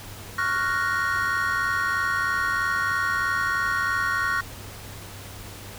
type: chord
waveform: triangle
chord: Gb major seventh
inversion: second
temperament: equal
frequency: 1108.7 / 1396.9 / 1480 / 1864.7 Hz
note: Db6 / F6 / Gb6 / Bb6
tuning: 0 / 0 / 0 / 0 cents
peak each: -26 dBFS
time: 0.38-4.41 s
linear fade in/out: 5 ms
effects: added 99 Hz sine -42 dBFS peak until 5.78 s + pink hiss -41 dBFS RMS until 5.78 s